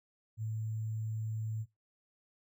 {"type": "tone with sample-and-hold", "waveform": "sine", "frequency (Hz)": 110, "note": "A2", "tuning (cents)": 0, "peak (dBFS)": -34, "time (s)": [0.37, 1.66], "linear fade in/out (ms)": 50, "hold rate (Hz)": 7350, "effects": ["noise-tail reverb RT60 0.2 s tail -22 dB re dry"]}